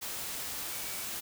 sine tone in noise, 2271 Hz, C#7, 41 cents sharp, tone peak -49 dBFS, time 0.72-1.04 s, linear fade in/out 20 ms, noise white, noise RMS -38 dBFS, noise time 0.01-1.21 s, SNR -14 dB, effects none

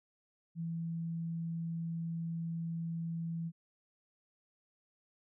sine tone, 166 Hz, E3, 12 cents sharp, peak -35 dBFS, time 0.55-3.52 s, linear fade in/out 50 ms, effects none

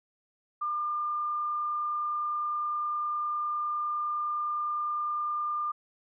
sine tone with frequency modulation, 1200 Hz, D6, 37 cents sharp, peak -28 dBFS, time 0.61-5.72 s, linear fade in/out 10 ms, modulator 29.8 Hz, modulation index 0.26, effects none

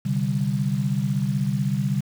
sine chord, C suspended second, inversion none, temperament equal, 130.81 / 146.83 / 196 Hz, C3 / D3 / G3, 0 / 0 / 0 cents, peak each -25 dBFS, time 0.05-2.01 s, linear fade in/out 10 ms, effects 7-bit

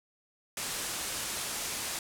white low-pass noise, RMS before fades -36 dBFS, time 0.57-1.99 s, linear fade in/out 2 ms, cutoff 11000 Hz, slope 24 dB/octave, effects none

